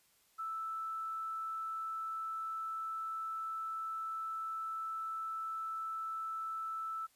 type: tone with quantisation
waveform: sine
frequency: 1318.5 Hz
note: E6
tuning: in tune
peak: -37 dBFS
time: 0.38-7.07 s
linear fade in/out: 20 ms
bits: 11
effects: white hiss -70 dBFS RMS until 7.15 s + resampled to 32000 Hz